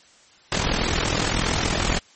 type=noise with amplitude modulation; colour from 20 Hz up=pink; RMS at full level=-19 dBFS; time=0.52-1.99 s; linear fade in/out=2 ms; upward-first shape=sine; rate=41.5 Hz; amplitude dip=70%; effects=white hiss -53 dBFS RMS until 2.15 s + MP3 32 kbps